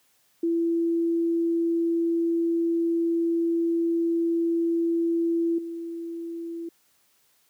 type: tone with level steps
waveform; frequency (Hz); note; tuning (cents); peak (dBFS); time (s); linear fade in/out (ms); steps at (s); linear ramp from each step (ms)
sine; 335.1; E4; +29; -21 / -31; 0.43-6.69; 5; 5.58; 5
effects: white hiss -65 dBFS RMS until 7.49 s + high-pass 80 Hz 12 dB/octave